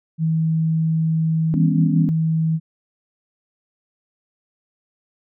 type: tone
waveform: sine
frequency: 160.7 Hz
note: E3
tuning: 44 cents flat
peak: -16 dBFS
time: 0.18-2.6 s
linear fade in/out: 50 ms
type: chord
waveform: sine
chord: C# half-diminished seventh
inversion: first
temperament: just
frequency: 166.31 / 199.57 / 249.5 / 277.2 Hz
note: E3 / G3 / B3 / C#4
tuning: +16 / +31 / +18 / 0 cents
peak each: -23 dBFS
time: 1.54-2.09 s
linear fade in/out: 0 ms
effects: none